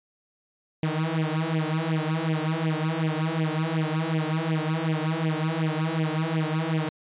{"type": "tone with flanger", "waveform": "sawtooth", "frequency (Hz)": 158.8, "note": "D#3", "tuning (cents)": 36, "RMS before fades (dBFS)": -26, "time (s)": [0.83, 6.89], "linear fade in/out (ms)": 2, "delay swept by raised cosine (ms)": [0.35, 5.55], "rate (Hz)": 2.7, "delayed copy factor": 0.95, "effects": ["resampled to 8000 Hz"]}